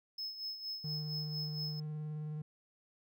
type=tone with tremolo; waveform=triangle; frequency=5190 Hz; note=E8; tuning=28 cents flat; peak=-36 dBFS; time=0.18-1.8 s; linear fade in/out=5 ms; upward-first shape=sine; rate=4.3 Hz; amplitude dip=65%
type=tone with vibrato; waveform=triangle; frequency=152.4 Hz; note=D#3; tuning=36 cents flat; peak=-36 dBFS; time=0.84-2.42 s; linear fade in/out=5 ms; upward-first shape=sine; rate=19 Hz; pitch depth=16 cents each way
effects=none